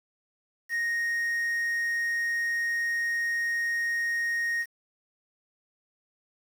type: tone with quantisation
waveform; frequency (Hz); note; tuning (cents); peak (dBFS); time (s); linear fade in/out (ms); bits
triangle; 1864.7; A#6; 0; -24; 0.69-4.66; 50; 8
effects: none